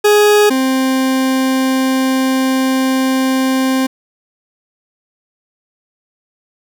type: tone pair in turn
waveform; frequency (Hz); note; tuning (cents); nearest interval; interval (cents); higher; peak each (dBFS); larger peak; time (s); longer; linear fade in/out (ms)
40% pulse; 416.7 / 262.5; G#4 / C4; +6 / +6; minor sixth; 800; first; -6 / -11; first; 0.04-0.5 / 0.5-3.87; second; 10
effects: none